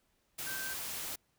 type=tone in noise; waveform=sine; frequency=1556 Hz; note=G6; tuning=13 cents flat; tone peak=-40 dBFS; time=0.46-0.74 s; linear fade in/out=10 ms; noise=white; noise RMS=-40 dBFS; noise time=0.38-1.16 s; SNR=-3 dB; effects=pink hiss -75 dBFS RMS until 1.38 s